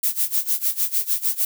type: noise with tremolo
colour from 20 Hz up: violet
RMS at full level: -19 dBFS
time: 0.03-1.45 s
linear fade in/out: 5 ms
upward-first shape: sine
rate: 6.6 Hz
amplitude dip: 90%
effects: none